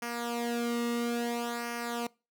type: tone with flanger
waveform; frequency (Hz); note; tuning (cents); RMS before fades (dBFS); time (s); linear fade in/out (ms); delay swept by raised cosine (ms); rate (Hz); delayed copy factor
sawtooth; 236.9; A#3; +28; -33; 0.02-2.07; 5; 0.26 to 1.26; 0.59; -0.75
effects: noise-tail reverb RT60 0.3 s tail -24 dB re dry